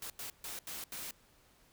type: noise bursts at uneven times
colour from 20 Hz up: white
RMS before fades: -43 dBFS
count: 5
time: 0.02-0.1 / 0.19-0.3 / 0.44-0.59 / 0.67-0.84 / 0.92-1.11 s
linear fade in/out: 2 ms
effects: pink hiss -66 dBFS RMS until 1.72 s